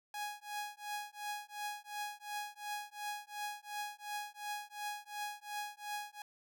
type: tone with tremolo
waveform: sawtooth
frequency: 830.6 Hz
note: G#5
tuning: in tune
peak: -33 dBFS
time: 0.14-6.22 s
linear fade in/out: 2 ms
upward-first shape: triangle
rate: 2.8 Hz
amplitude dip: 100%
effects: none